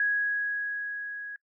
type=tone with level ramp; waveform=sine; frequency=1661.2 Hz; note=G#6; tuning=in tune; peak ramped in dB=-22 to -36 dBFS; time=0-1.36 s; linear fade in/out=2 ms; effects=noise-tail reverb RT60 0.1 s tail -23 dB re dry